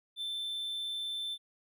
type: tone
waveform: triangle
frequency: 3542 Hz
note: A7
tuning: 11 cents sharp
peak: -33 dBFS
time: 0.16-1.38 s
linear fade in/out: 50 ms
effects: none